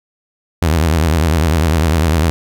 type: tone with vibrato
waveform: sawtooth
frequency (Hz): 80.1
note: E2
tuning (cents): -49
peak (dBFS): -7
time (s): 0.62-2.3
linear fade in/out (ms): 0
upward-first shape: triangle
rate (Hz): 10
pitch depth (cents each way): 170
effects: none